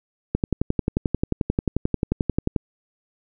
click train, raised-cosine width 3 ms, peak -7 dBFS, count 26, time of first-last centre 0.35-2.562 s, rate 11.3 Hz, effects none

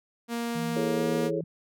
sawtooth tone with pitch glide, 234.5 to 237.5 Hz, A#3 to A#3, +11 to +33 cents, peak -25 dBFS, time 0.28-1.31 s, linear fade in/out 50 ms, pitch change +22 cents, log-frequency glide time 0.87-1.08 s
sine tone with tremolo, 164.81 Hz, E3, in tune, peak -32 dBFS, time 0.55-1.44 s, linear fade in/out 5 ms, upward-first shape sine, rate 2.1 Hz, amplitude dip 25%
sine chord, A major seventh, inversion second, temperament just, 330 / 412.5 / 440 / 550 Hz, E4 / G#4 / A4 / C#5, +2 / -12 / 0 / -14 cents, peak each -32 dBFS, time 0.76-1.41 s, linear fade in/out 5 ms
effects none

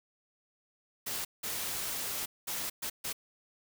white noise bursts at uneven times, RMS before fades -36 dBFS, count 5, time 1.06-1.25 / 1.43-2.26 / 2.47-2.7 / 2.82-2.9 / 3.04-3.13 s, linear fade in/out 10 ms, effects none

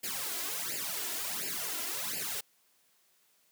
white noise with flanger, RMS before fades -36 dBFS, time 0.03-2.41 s, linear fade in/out 10 ms, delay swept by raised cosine 0.41 to 3.01 ms, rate 1.4 Hz, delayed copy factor +0.9, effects white hiss -69 dBFS RMS until 3.51 s + high-pass 150 Hz 12 dB/octave

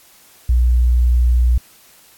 sine tone, 60.6 Hz, B1, 32 cents flat, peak -10 dBFS, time 0.49-1.58 s, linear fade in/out 5 ms, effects white hiss -48 dBFS RMS until 2.17 s + AAC 64 kbps

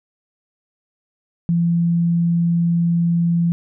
sine tone, 170 Hz, F3, 46 cents flat, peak -14 dBFS, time 1.49-3.52 s, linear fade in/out 0 ms, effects none

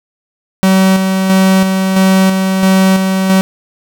45% pulse tone with tremolo, 190 Hz, F#3, 46 cents sharp, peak -6 dBFS, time 0.63-3.41 s, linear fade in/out 0 ms, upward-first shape square, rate 1.5 Hz, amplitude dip 40%, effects none

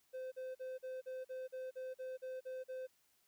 triangle tone bursts, 516 Hz, C5, 24 cents flat, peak -40 dBFS, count 12, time 0.13-2.872 s, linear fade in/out 20 ms, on 190 ms, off 42 ms, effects white hiss -75 dBFS RMS until 3.27 s

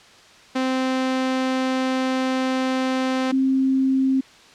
sawtooth / sine tone pair in turn, 260 / 265.2 Hz, C4 / C4, -11 / +23 cents, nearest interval unison, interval 34 cents, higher second, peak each -16 dBFS, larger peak neither, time 0.55-3.32 / 3.32-4.21 s, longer first, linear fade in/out 10 ms, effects white hiss -48 dBFS RMS until 4.54 s + low-pass 5000 Hz 12 dB/octave

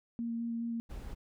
sine tone with vibrato, 232.2 Hz, A#3, 7 cents flat, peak -33 dBFS, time 0.19-0.8 s, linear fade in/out 0 ms, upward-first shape square, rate 4.8 Hz, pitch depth 9 cents each way
brown noise, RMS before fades -42 dBFS, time 0.89-1.15 s, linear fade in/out 20 ms
effects none

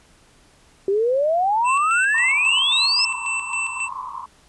sine exponential sweep, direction up, 381.1 to 5350 Hz, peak -16 dBFS, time 0.88-3.05 s, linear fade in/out 2 ms
square tone with tremolo, 2670 Hz, E7, 22 cents sharp, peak -22 dBFS, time 1.64-3.89 s, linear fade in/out 50 ms, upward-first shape square, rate 3.7 Hz, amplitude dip 55%
white band-pass noise, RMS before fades -32 dBFS, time 2.14-4.26 s, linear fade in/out 2 ms, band 970 to 1100 Hz, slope 96 dB/octave
effects pink hiss -54 dBFS RMS until 4.48 s + resampled to 24000 Hz

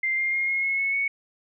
sine tone with pitch steps, 2093 / 2114 / 2135 / 2156 / 2177 / 2198 / 2220 Hz, C7 / C7 / C7 / C#7 / C#7 / C#7 / C#7, 0 / +17 / +34 / -49 / -32 / -15 / +2 cents, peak -22 dBFS, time 0.03-1.08 s, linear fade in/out 5 ms, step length 150 ms, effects none

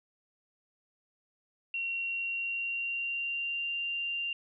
sine tone with pitch glide, 2739 to 2782 Hz, F7 to F7, -34 to -7 cents, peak -31 dBFS, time 1.74-4.33 s, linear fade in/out 2 ms, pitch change +27 cents, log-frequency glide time 1.87-3.74 s, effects none

